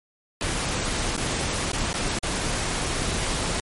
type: noise with dropouts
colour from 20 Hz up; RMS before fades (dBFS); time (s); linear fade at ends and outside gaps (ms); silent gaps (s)
pink; -26; 0.41-3.6; 1; 1.166-1.177 / 1.719-1.732 / 1.93-1.94 / 2.188-2.232
effects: MP3 48 kbps